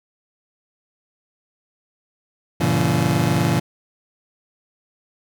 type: chord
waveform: 30% pulse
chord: G diminished seventh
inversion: none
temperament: just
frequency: 98 / 117.6 / 141.12 / 169.34 Hz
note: G2 / Bb2 / Db3 / Fb3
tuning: 0 / +16 / +31 / +47 cents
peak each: -23 / -20 / -19 / -18 dBFS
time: 2.6-3.6 s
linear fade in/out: 10 ms
effects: none